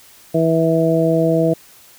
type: harmonic tone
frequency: 163.1 Hz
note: E3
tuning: 18 cents flat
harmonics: 1 / 2 / 3 / 4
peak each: -18 / -18 / -18 / -18 dBFS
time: 0.34-1.54 s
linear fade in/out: 10 ms
effects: white hiss -46 dBFS RMS until 1.98 s